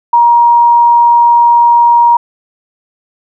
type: tone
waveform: sine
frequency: 946 Hz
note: A#5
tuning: 25 cents sharp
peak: -3 dBFS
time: 0.13-2.17 s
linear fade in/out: 5 ms
effects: none